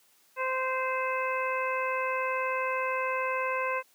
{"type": "harmonic tone", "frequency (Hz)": 519, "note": "C5", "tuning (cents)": -14, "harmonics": [1, 2, 3, 4, 5], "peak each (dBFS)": [-32, -31, -36, -37, -36], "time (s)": [0.36, 3.83], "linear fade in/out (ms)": 50, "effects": ["white hiss -64 dBFS RMS until 3.94 s", "high-pass 200 Hz 12 dB/octave"]}